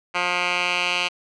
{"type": "tone with band-pass filter sweep", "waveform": "10% pulse", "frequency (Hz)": 177.7, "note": "F3", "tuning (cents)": 30, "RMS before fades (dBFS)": -23, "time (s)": [0.14, 1.09], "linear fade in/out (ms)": 20, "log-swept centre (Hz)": [1900, 2900], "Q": 2.1, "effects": ["resampled to 22050 Hz"]}